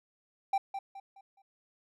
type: tone with echo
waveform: triangle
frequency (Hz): 784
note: G5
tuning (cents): 0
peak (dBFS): -23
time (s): 0.53-0.58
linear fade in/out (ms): 5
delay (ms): 210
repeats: 4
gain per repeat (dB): -9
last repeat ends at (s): 1.42
effects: none